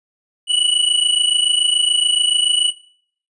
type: tone pair together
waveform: square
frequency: 2930 / 2957 Hz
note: F#7 / F#7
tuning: -18 / -2 cents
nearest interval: unison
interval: 16 cents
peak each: -18 / -16 dBFS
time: 0.47-2.73 s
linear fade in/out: 50 ms
effects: noise-tail reverb RT60 0.6 s tail -21 dB re dry + resampled to 24000 Hz

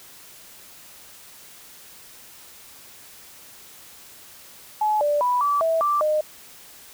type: tone with pitch steps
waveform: sine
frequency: 852 / 587 / 986 / 1155 / 653 / 1173 / 612 Hz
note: G#5 / D5 / B5 / D6 / E5 / D6 / D#5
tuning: +44 / -1 / -3 / -29 / -17 / -2 / -29 cents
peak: -18 dBFS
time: 4.81-6.21 s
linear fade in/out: 5 ms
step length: 200 ms
effects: white hiss -46 dBFS RMS until 6.93 s

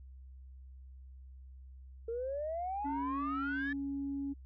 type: exponential sweep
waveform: sine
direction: up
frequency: 451.2 to 1759 Hz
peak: -34 dBFS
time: 2.08-3.73 s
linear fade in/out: 5 ms
type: tone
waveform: sine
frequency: 278.1 Hz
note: C#4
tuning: 6 cents sharp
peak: -34 dBFS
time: 2.84-4.34 s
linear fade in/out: 20 ms
effects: tanh soft clip ceiling -29 dBFS + added 65 Hz sine -49 dBFS peak until 4.45 s

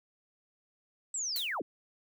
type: linear sweep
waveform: sine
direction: down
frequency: 7960 to 184.4 Hz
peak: -32 dBFS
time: 1.14-1.62 s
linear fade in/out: 5 ms
type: noise with exponential decay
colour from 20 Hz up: blue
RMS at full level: -35 dBFS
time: 1.36-1.59 s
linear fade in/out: 0 ms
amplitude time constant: 48 ms
effects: none

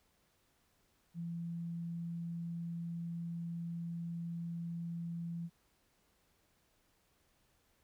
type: tone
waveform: sine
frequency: 169.1 Hz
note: E3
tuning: 44 cents sharp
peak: -38 dBFS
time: 1.14-5.5 s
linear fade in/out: 50 ms
effects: pink hiss -74 dBFS RMS until 7.83 s

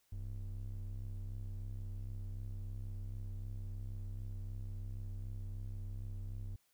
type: ring-modulated tone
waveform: triangle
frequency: 65.2 Hz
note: C2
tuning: 5 cents flat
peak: -35 dBFS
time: 0.12-6.56 s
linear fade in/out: 5 ms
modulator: 31.9 Hz
effects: white hiss -75 dBFS RMS until 6.73 s

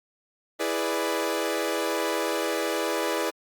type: chord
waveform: sawtooth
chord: E dominant seventh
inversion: none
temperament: equal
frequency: 329.6 / 415.3 / 493.9 / 587.3 Hz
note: E4 / G#4 / B4 / D5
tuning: 0 / 0 / 0 / 0 cents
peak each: -27 dBFS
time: 0.59-3.31 s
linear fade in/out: 20 ms
effects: Opus 48 kbps

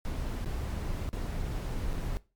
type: noise with dropouts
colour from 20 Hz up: brown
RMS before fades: -33 dBFS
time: 0.05-2.17 s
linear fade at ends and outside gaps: 0 ms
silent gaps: 0.446-0.459 / 1.09-1.13 / 1.931-1.936 s
effects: noise-tail reverb RT60 0.3 s tail -20 dB re dry + MP3 96 kbps

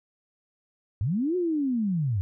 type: linear two-way sweep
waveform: sine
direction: up then down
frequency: 87.31 to 370 to 87.31 Hz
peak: -23 dBFS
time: 1.01-2.21 s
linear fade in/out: 0 ms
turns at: 1.36 s
effects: none

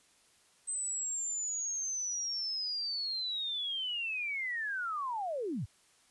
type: linear sweep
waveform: sine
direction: down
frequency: 8220 to 76 Hz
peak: -33 dBFS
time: 0.67-5.66 s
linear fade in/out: 20 ms
effects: white hiss -66 dBFS RMS until 6.1 s + resampled to 24000 Hz

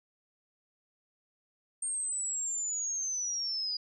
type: linear sweep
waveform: sine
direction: down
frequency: 8660 to 4866 Hz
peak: -31 dBFS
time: 1.82-3.77 s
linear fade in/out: 5 ms
effects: none

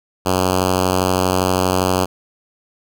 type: tone with notch filter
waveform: 5% pulse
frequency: 92.5 Hz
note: F#2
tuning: in tune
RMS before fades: -17 dBFS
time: 0.25-2.06 s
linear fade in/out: 20 ms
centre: 2100 Hz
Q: 1.6
effects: none

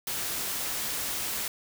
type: noise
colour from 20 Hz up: white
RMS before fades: -32 dBFS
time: 0.07-1.48 s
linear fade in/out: 2 ms
effects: none

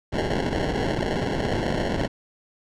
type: noise with sample-and-hold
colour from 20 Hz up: violet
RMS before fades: -25 dBFS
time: 0.12-2.08 s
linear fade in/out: 20 ms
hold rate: 1225 Hz
effects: low-pass 5000 Hz 12 dB/octave

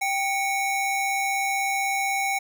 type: tone pair together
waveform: square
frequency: 784 / 2216 Hz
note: G5 / C#7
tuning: 0 / -1 cents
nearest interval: octave + tritone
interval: 1799 cents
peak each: -26 / -27 dBFS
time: 0.01-2.39 s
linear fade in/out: 10 ms
effects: none

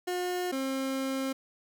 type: tone pair in turn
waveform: 30% pulse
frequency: 359.7 / 267 Hz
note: F#4 / C4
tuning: -49 / +35 cents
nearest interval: perfect fourth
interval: 516 cents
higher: first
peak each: -27 dBFS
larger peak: neither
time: 0.07-0.52 / 0.52-1.33 s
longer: second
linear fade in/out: 10 ms
effects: none

